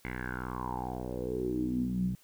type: tone with low-pass filter sweep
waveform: 10% pulse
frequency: 62.3 Hz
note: B1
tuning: 16 cents sharp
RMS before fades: -34 dBFS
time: 0.05-2.15 s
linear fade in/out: 0 ms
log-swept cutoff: 2100 to 160 Hz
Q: 7.6
effects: white hiss -63 dBFS RMS until 2.23 s